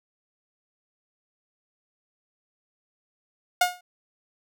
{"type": "tone with exponential decay", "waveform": "sawtooth", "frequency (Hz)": 718, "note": "F5", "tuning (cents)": 48, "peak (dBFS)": -11, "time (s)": [3.61, 3.81], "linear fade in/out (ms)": 5, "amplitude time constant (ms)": 42, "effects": []}